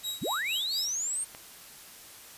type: tone with tremolo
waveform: sawtooth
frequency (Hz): 3830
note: A#7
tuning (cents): +46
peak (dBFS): -27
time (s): 0.03-0.93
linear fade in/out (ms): 20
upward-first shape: triangle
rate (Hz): 4.3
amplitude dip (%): 95
type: linear sweep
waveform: sine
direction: up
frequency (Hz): 54.5 to 8870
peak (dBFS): -29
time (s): 0.21-1.25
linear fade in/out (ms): 20
type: click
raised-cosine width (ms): 0.3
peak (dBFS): -27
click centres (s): 1.349
effects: white hiss -49 dBFS RMS until 2.37 s + resampled to 32000 Hz